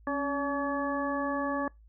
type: harmonic tone with a mistuned harmonic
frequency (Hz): 284.4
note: C#4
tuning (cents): +45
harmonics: 1 / 2 / 3 / 4 / 6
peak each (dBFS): -32 / -34 / -38 / -34 / -37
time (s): 0.07-1.68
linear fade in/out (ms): 2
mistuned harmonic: 1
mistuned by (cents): -50
effects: noise-tail reverb RT60 0.2 s tail -25 dB re dry + added 54 Hz sine -53 dBFS peak until 1.88 s

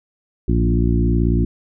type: harmonic tone with a mistuned harmonic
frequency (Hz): 58.27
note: A#1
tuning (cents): 0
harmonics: 1 / 2 / 3 / 4 / 5 / 6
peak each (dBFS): -17 / -20 / -22 / -23 / -24 / -25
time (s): 0.48-1.45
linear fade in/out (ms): 5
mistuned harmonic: 2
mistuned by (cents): -39
effects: none

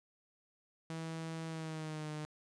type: tone with pitch glide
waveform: sawtooth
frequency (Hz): 162.4 to 152.4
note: E3 to D#3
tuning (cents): -26 to -36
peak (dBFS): -36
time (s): 0.9-2.25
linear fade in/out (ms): 0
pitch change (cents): -110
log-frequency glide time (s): 1.47-2.1
effects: resampled to 22050 Hz

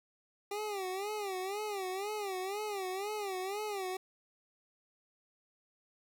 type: tone with vibrato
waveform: 25% pulse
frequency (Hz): 396.9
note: G4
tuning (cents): +22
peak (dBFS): -32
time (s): 0.51-3.97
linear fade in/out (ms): 5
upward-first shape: sine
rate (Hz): 2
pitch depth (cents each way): 130
effects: 11-bit

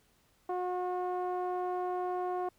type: tone with low-pass filter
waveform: sawtooth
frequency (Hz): 361.9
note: F#4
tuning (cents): -38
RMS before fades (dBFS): -34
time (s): 0.49-2.49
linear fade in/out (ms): 5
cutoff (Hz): 880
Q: 3
effects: pink hiss -69 dBFS RMS until 2.58 s

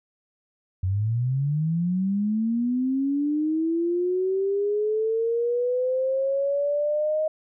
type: linear sweep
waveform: sine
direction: up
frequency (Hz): 90 to 627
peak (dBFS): -21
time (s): 0.83-7.28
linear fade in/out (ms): 5
effects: none

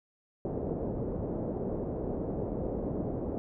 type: low-pass noise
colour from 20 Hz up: white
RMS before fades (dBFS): -34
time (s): 0.45-3.38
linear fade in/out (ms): 0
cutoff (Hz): 530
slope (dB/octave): 24
effects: none

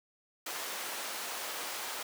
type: high-pass noise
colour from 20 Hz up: pink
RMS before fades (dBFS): -39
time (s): 0.46-2.03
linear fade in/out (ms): 5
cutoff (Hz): 630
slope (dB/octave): 12
effects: none

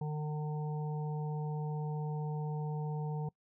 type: harmonic tone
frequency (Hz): 151.3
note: D#3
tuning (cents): -48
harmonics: 1 / 3 / 5 / 6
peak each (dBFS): -34 / -44 / -48 / -48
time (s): 0.01-3.29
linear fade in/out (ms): 5
effects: noise-tail reverb RT60 0.1 s tail -24 dB re dry

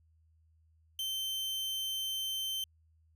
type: tone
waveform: 40% pulse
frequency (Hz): 3100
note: G7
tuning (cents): -20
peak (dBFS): -33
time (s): 0.99-2.64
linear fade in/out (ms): 2
effects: added 80 Hz sine -64 dBFS peak until 3.15 s

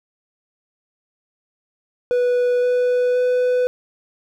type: tone with pitch steps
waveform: triangle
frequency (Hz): 491.7 / 495.1 / 498.6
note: B4 / B4 / B4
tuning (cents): -8 / +4 / +16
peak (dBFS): -13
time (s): 2.11-3.67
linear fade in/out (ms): 0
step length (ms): 520
effects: none

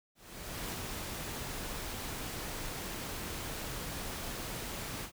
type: noise with ADSR envelope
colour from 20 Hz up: pink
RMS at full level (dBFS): -38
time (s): 0.15-5.12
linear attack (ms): 570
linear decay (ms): 22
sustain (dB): -2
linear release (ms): 89
effects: none

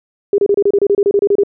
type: tone bursts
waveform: sine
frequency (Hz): 403.5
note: G#4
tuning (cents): -50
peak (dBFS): -8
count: 14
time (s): 0.33-1.435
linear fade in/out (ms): 2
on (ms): 52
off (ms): 29
effects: none

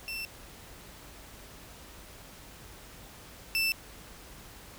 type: tone pair in turn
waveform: 30% pulse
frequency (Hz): 2686 / 2660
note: E7 / E7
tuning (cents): +32 / +15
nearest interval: unison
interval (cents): 17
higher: first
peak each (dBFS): -32 / -23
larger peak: second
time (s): 0.08-0.25 / 3.55-3.72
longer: neither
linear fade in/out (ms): 0
effects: added 50 Hz sine -56 dBFS peak until 4.78 s + pink hiss -50 dBFS RMS until 4.78 s

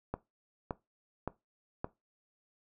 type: click train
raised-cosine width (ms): 1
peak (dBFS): -20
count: 4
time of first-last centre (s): 0.14-1.845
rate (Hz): 1.76
effects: noise-tail reverb RT60 0.2 s tail -18 dB re dry

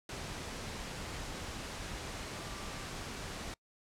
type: tone in noise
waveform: sine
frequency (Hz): 1174.7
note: D6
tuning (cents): 0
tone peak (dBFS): -53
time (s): 2.33-2.86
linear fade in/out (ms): 2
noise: pink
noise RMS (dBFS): -42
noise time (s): 0.09-3.54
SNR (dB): -14
effects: noise-tail reverb RT60 0.1 s tail -25 dB re dry + low-pass 8000 Hz 12 dB/octave

